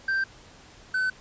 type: tone pair in turn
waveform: triangle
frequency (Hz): 1568 / 1515.5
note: G6 / F#6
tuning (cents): 0 / +41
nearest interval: minor second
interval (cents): 59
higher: first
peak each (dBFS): -21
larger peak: neither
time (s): 0.08-0.24 / 0.94-1.1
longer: neither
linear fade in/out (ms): 5
effects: pink hiss -51 dBFS RMS until 1.2 s + resampled to 16000 Hz